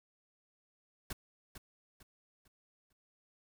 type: noise with echo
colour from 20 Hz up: pink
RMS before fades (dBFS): -40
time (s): 1.1-1.13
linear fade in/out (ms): 5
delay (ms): 450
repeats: 4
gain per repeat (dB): -9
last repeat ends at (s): 2.93
effects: none